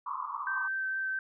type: band-pass noise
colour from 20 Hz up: pink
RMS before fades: -37 dBFS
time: 0.06-0.68 s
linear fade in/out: 5 ms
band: 960 to 1200 Hz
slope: 96 dB/octave
type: tone with vibrato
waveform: sine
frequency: 1551 Hz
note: G6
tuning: 19 cents flat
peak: -30 dBFS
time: 0.47-1.19 s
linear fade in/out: 2 ms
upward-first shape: triangle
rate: 4.4 Hz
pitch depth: 12 cents each way
effects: none